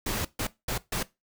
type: noise bursts at uneven times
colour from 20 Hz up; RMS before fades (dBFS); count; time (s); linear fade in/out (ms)
pink; -30; 4; 0.06-0.25 / 0.39-0.47 / 0.68-0.78 / 0.92-1.03; 5
effects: noise-tail reverb RT60 0.2 s tail -18 dB re dry